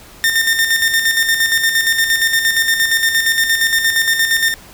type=tone with tremolo; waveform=sawtooth; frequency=1815 Hz; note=A#6; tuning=47 cents flat; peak=-7 dBFS; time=0.24-4.54 s; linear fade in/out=0 ms; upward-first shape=square; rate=8.6 Hz; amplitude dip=50%; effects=pink hiss -40 dBFS RMS until 4.73 s